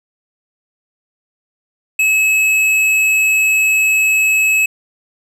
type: tone with hard clipping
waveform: triangle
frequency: 2580 Hz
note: E7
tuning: 38 cents flat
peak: -12 dBFS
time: 1.99-4.66 s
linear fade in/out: 5 ms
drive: 13 dB
effects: none